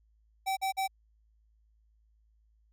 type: tone bursts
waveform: square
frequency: 770 Hz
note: G5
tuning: 31 cents flat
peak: -29 dBFS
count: 3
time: 0.46-0.878 s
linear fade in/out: 20 ms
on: 110 ms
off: 44 ms
effects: added 54 Hz sine -64 dBFS peak until 2.72 s